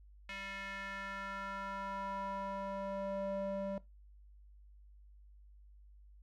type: tone with band-pass filter sweep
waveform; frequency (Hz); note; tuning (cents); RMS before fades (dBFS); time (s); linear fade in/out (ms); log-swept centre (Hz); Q
square; 196; G3; 0; -41; 0.29-3.78; 2; 2300 to 480; 2.6
effects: noise-tail reverb RT60 0.2 s tail -20 dB re dry + added 50 Hz sine -56 dBFS peak until 6.22 s